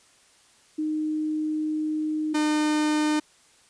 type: tone pair in turn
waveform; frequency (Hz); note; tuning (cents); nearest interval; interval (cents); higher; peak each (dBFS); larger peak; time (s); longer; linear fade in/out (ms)
sine / 45% pulse; 308.5 / 303.6; D#4 / D#4; -15 / -42; unison; 27; first; -24 / -21; second; 0.78-2.34 / 2.34-3.2; first; 10
effects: white hiss -58 dBFS RMS until 3.69 s + resampled to 22050 Hz